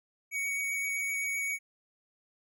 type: tone with vibrato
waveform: square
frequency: 2244 Hz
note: C#7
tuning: 21 cents sharp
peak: -31 dBFS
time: 0.31-1.59 s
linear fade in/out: 50 ms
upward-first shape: sine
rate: 7.7 Hz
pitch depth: 11 cents each way
effects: none